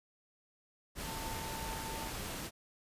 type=tone in noise; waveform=sine; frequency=894 Hz; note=A5; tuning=27 cents sharp; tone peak=-44 dBFS; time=1.04-2.12 s; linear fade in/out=50 ms; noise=pink; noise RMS=-41 dBFS; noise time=0.95-2.51 s; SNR=-6 dB; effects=resampled to 32000 Hz